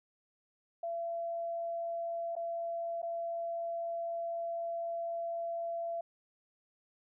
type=tone with dropouts; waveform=sine; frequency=676 Hz; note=E5; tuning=43 cents sharp; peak=-34 dBFS; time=0.83-6.01 s; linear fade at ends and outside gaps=5 ms; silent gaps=2.354-2.364 / 3.019-3.028 s; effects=none